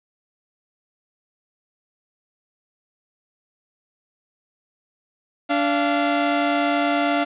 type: tone pair together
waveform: sawtooth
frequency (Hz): 289.8 / 688.7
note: D4 / F5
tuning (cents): -23 / -24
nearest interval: octave + minor third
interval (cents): 1499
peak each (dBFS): -17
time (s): 5.49-7.25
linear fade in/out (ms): 20
effects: resampled to 8000 Hz + 8-bit